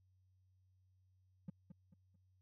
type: tone with echo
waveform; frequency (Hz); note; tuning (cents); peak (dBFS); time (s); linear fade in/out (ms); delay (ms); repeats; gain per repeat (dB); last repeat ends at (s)
triangle; 174.61; F3; 0; -39; 1.48-1.5; 5; 220; 3; -9; 2.16
effects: tanh soft clip ceiling -35 dBFS + added 93 Hz sine -70 dBFS peak until 2.41 s